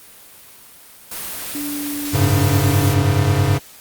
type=noise; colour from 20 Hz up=white; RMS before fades=-28 dBFS; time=1.11-2.94 s; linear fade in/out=5 ms
type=tone; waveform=sine; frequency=290 Hz; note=D4; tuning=22 cents flat; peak=-24 dBFS; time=1.55-3.02 s; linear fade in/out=0 ms
type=chord; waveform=square; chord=F# suspended second; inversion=none; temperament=equal with one note detuned; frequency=94.44 / 103.83 / 138.59 Hz; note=F#2 / G#2 / C#3; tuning=+36 / 0 / 0 cents; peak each=-19 dBFS; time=2.13-3.59 s; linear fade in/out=20 ms
effects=white hiss -43 dBFS RMS until 3.8 s + Opus 32 kbps